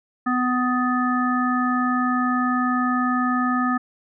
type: harmonic tone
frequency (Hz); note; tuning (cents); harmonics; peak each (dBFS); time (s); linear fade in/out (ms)
250.1; B3; +22; 1 / 3 / 5 / 7; -21 / -29 / -23 / -29; 0.26-3.78; 10
effects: none